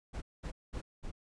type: noise bursts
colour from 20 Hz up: brown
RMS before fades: -39 dBFS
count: 4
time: 0.13-1.116 s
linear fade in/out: 20 ms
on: 89 ms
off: 210 ms
effects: resampled to 22050 Hz